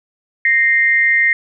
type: tone pair together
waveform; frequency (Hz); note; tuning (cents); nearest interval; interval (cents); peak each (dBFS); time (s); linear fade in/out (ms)
sine; 1852.8 / 2093; A#6 / C7; -11 / 0; major second; 211; -13; 0.45-1.33; 2
effects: none

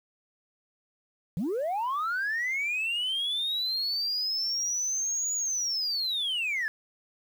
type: linear two-way sweep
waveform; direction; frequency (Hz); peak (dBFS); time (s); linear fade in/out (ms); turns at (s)
sine; up then down; 147.4 to 6890 to 1676; -25; 1.37-6.68; 0; 5.34
effects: tanh soft clip ceiling -25 dBFS + 9-bit

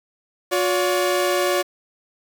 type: tone pair together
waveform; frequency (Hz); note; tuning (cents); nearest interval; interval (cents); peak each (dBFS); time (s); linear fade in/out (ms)
sawtooth; 359.3 / 570.4; F4 / C#5; +49 / +49; minor sixth; 800; -17; 0.51-1.63; 20
effects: 7-bit

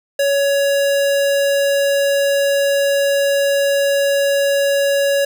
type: tone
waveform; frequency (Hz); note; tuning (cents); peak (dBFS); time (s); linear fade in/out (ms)
square; 560; C#5; +18; -14; 0.19-5.25; 5
effects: none

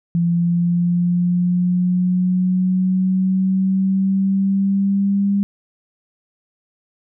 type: linear sweep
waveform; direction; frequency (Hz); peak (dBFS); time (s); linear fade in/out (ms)
sine; up; 170.3 to 200.3; -14; 0.15-5.43; 0
effects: none

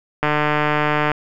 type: click train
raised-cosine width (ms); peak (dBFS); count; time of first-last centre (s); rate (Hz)
0.5; -3; 134; 0.23-1.117; 150
effects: none

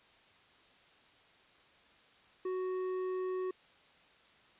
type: tone with tanh clipping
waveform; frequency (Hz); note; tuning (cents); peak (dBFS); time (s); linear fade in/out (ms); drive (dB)
sine; 370.8; F#4; +4; -35; 2.45-3.51; 5; 9
effects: white hiss -63 dBFS RMS until 4.59 s + resampled to 8000 Hz

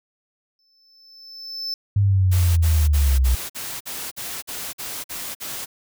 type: tone with exponential growth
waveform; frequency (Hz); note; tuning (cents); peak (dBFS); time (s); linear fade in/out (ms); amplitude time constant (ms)
triangle; 5274; E8; 0; -22; 0.59-1.74; 1; 250
type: linear sweep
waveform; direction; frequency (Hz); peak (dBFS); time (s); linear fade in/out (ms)
sine; down; 102.3 to 61; -14; 1.96-3.35; 5
type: noise bursts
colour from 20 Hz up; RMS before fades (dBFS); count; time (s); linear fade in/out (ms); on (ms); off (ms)
white; -31; 11; 2.31-5.66; 20; 260; 49
effects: none

